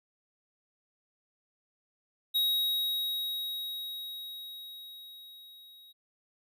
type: tone with level ramp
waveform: square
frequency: 3800 Hz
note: A#7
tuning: 33 cents sharp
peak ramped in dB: -25 to -53 dBFS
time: 2.34-5.93 s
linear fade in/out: 20 ms
effects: none